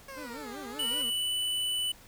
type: exponential two-way sweep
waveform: 15% pulse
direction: down then up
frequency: 554.4 to 387.1 to 503 Hz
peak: -35 dBFS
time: 0.08-1.02 s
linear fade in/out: 5 ms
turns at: 0.6 s
type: tone with vibrato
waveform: 30% pulse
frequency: 264.2 Hz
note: C4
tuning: 17 cents sharp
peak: -39 dBFS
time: 0.16-1.11 s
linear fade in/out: 20 ms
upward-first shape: sine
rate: 5.2 Hz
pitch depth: 230 cents each way
type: tone with pitch glide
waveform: square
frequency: 2960 to 2981 Hz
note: F#7 to F#7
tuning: 0 to +12 cents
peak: -29 dBFS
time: 0.79-1.92 s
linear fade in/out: 5 ms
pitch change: +12 cents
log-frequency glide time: 0.98-1.34 s
effects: pink hiss -54 dBFS RMS until 2.07 s